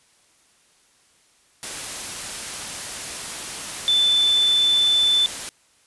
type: tone in noise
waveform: sine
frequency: 3520 Hz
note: A7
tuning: in tune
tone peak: -15 dBFS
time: 3.88-5.26 s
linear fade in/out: 0 ms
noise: white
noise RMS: -31 dBFS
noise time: 1.63-5.49 s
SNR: +13 dB
effects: white hiss -59 dBFS RMS until 5.86 s + resampled to 24000 Hz